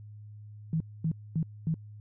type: tone bursts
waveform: sine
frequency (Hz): 160.4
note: E3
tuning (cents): -47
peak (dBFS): -25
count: 4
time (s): 0.73-1.742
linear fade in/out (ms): 2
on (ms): 73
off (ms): 240
effects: added 105 Hz sine -44 dBFS peak until 2 s